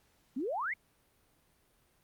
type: exponential sweep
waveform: sine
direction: up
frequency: 233.1 to 2268 Hz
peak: -32 dBFS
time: 0.36-0.74 s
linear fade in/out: 10 ms
effects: pink hiss -70 dBFS RMS until 2.03 s + Opus 48 kbps